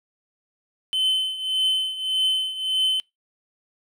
triangle tone with tremolo, 3058 Hz, G7, 44 cents flat, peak -16 dBFS, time 0.93-3 s, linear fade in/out 0 ms, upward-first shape triangle, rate 1.7 Hz, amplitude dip 80%, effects noise-tail reverb RT60 0.2 s tail -25 dB re dry

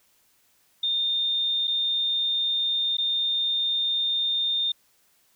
sine tone with dropouts, 3632 Hz, A#7, 46 cents flat, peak -22 dBFS, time 0.83-4.72 s, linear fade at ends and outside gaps 5 ms, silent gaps 1.673-1.677 / 2.97-2.982 s, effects white hiss -64 dBFS RMS until 5.35 s

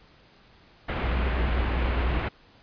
pink low-pass noise, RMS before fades -30 dBFS, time 0.88-2.29 s, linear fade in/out 10 ms, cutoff 2800 Hz, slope 24 dB/octave
sine tone with vibrato, 61 Hz, B1, 21 cents flat, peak -24 dBFS, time 1.03-2.2 s, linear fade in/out 5 ms, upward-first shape triangle, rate 9.6 Hz, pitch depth 150 cents each way
effects pink hiss -56 dBFS RMS until 2.62 s + resampled to 11025 Hz

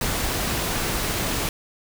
pink noise, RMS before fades -25 dBFS, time 0.01-1.49 s, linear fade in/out 2 ms, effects none

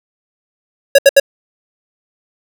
square tone bursts, 554.4 Hz, C#5, in tune, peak -3 dBFS, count 3, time 0.95-1.199 s, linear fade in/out 5 ms, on 35 ms, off 72 ms, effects none

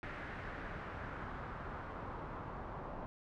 pink noise with low-pass filter sweep, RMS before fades -45 dBFS, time 0.03-3.06 s, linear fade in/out 0 ms, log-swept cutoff 1800 to 1000 Hz, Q 1.9, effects none

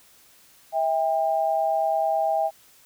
sine tone pair together, 649 / 798 Hz, E5 / G5, -27 / +31 cents, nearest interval major third, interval 358 cents, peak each -23 dBFS, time 0.72-2.51 s, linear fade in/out 50 ms, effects white hiss -55 dBFS RMS until 2.85 s

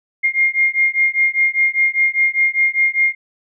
sine beating tone pair, 2122 / 2127 Hz, C7 / C7, +24 / +28 cents, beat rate 5 Hz, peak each -16 dBFS, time 0.23-3.15 s, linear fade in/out 20 ms, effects none

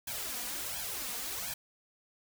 white noise with flanger, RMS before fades -38 dBFS, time 0.07-1.54 s, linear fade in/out 5 ms, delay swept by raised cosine 1.2 to 4.2 ms, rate 1.4 Hz, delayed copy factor +0.95, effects none

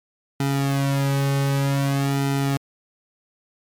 sawtooth tone with flanger, 138.59 Hz, C#3, in tune, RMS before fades -21 dBFS, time 0.4-2.57 s, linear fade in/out 2 ms, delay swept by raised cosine 1.8 to 3 ms, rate 0.53 Hz, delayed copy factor -0.95, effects MP3 96 kbps

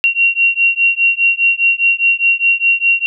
sine beating tone pair, 2746 / 2750.9 Hz, F7 / F7, -30 / -27 cents, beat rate 4.9 Hz, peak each -13 dBFS, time 0.04-3.06 s, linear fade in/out 0 ms, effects none

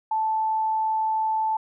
sine tone, 877 Hz, A5, 6 cents flat, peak -21 dBFS, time 0.11-1.57 s, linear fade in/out 5 ms, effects none

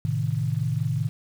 sine chord, A diminished, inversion none, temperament equal, 110 / 130.81 / 155.56 Hz, A2 / C3 / Eb3, 0 / 0 / 0 cents, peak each -27 dBFS, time 0.05-1.09 s, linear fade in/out 0 ms, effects 8-bit

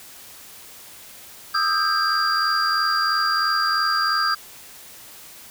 sine tone cluster, 1220 / 1303 / 1590 / 4766 Hz, D#6 / E6 / G6 / D8, -34 / -20 / +24 / +25 cents, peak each -23 dBFS, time 1.54-4.35 s, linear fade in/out 10 ms, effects tanh soft clip ceiling -10 dBFS + white hiss -43 dBFS RMS until 5.5 s

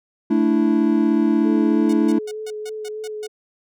triangle chord, A suspended fourth, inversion none, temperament just, 220 / 293.3 / 330 Hz, A3 / D4 / E4, 0 / -2 / +2 cents, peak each -17 dBFS, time 0.3-2.19 s, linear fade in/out 10 ms
sine tone with vibrato, 429.3 Hz, A4, 43 cents flat, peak -27 dBFS, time 1.44-3.28 s, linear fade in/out 20 ms, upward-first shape sine, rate 3.3 Hz, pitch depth 18 cents each way
5% pulse tone bursts, 732 Hz, F#5, 19 cents flat, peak -24 dBFS, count 8, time 1.89-3.268 s, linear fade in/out 5 ms, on 41 ms, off 150 ms
effects none

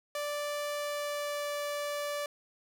sawtooth tone with pitch glide, 586 to 582.3 Hz, D5 to D5, -4 to -15 cents, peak -29 dBFS, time 0.15-2.26 s, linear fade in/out 2 ms, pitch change -11 cents, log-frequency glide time 0.71-1.51 s, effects none

